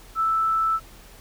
sine tone, 1318.5 Hz, E6, in tune, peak -19 dBFS, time 0.15-0.8 s, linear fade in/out 50 ms, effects added 40 Hz sine -47 dBFS peak until 1.2 s + pink hiss -49 dBFS RMS until 1.2 s

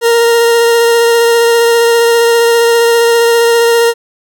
40% pulse tone with vibrato, 466.2 Hz, A#4, in tune, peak -5 dBFS, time 0.01-3.94 s, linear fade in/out 50 ms, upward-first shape sine, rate 15 Hz, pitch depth 13 cents each way, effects none

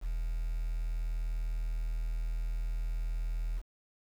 sine tone, 40.19 Hz, E1, 43 cents flat, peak -28 dBFS, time 0.01-3.62 s, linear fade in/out 50 ms, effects tanh soft clip ceiling -30 dBFS + 9-bit

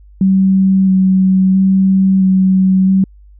sine tone with vibrato, 190 Hz, F#3, 46 cents sharp, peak -7 dBFS, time 0.21-3.04 s, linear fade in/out 2 ms, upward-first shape square, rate 0.75 Hz, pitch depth 12 cents each way, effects added 50 Hz sine -38 dBFS peak until 3.39 s

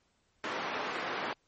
white band-pass noise, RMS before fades -36 dBFS, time 0.44-1.33 s, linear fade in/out 0 ms, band 260 to 1600 Hz, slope 12 dB/octave, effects pink hiss -73 dBFS RMS until 1.47 s + MP3 32 kbps

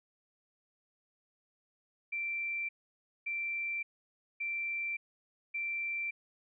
sine tone bursts, 2349 Hz, D7, in tune, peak -33 dBFS, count 4, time 2.12-6.11 s, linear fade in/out 10 ms, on 570 ms, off 570 ms, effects none

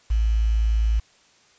sine tone with quantisation, 55 Hz, A1, in tune, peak -17 dBFS, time 0.1-1 s, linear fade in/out 10 ms, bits 7, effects white hiss -57 dBFS RMS until 1.58 s + resampled to 16000 Hz

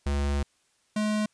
square tone pair in turn, 70.9 / 212.5 Hz, C#2 / G#3, +40 / +40 cents, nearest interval octave + perfect fifth, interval 1900 cents, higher second, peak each -25 dBFS, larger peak neither, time 0.06-0.43 / 0.96-1.26 s, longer first, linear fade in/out 5 ms, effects white hiss -68 dBFS RMS until 1.33 s + resampled to 22050 Hz

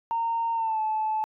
sine tone with pitch glide, 920 to 868.4 Hz, A#5 to A5, -23 to -23 cents, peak -23 dBFS, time 0.11-1.24 s, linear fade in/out 0 ms, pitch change -100 cents, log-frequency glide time 0.54-0.8 s, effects tanh soft clip ceiling -19 dBFS

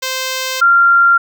5% pulse / sine tone pair in turn, 520 / 1384.7 Hz, C5 / F6, -11 / -15 cents, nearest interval octave + perfect fourth, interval 1696 cents, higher second, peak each -6 dBFS, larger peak neither, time 0.02-0.61 / 0.61-1.18 s, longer first, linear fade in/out 10 ms, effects none

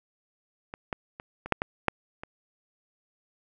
clicks, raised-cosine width 0.5 ms, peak -22 / -15 / -24 / -22 / -6 / -12 / -6 / -23 dBFS, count 8, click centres 0.739 / 0.928 / 1.199 / 1.46 / 1.523 / 1.619 / 1.883 / 2.235 s, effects none

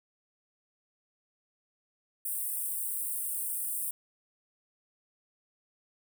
pink high-pass noise, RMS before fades -34 dBFS, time 2.25-3.91 s, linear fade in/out 5 ms, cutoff 8400 Hz, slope 96 dB/octave, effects none

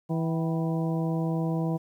harmonic tone with a mistuned harmonic, 163.4 Hz, E3, 15 cents flat, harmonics 1 / 2 / 3 / 4 / 5 / 6, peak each -26 / -32 / -36 / -38 / -40 / -42 dBFS, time 0.09-1.78 s, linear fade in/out 20 ms, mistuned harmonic 5, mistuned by -87 cents, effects 10-bit

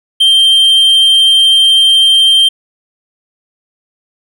triangle tone, 3154 Hz, G7, 10 cents sharp, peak -3 dBFS, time 0.2-2.49 s, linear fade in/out 10 ms, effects none

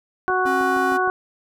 harmonic tone, 370 Hz, F#4, in tune, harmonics 1 / 2 / 3 / 4, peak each -23 / -23 / -23 / -23 dBFS, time 0.28-1.1 s, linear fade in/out 0 ms
click train, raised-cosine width 1 ms, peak -22 dBFS, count 6, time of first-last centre 0.3-1.076 s, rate 6.44 Hz
square tone, 270 Hz, C#4, 45 cents flat, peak -26 dBFS, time 0.45-0.98 s, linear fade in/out 20 ms
effects none

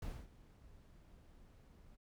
brown noise with ADSR envelope, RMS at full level -42 dBFS, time 0.02-1.97 s, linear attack 4 ms, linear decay 240 ms, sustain -19 dB, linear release 26 ms, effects none

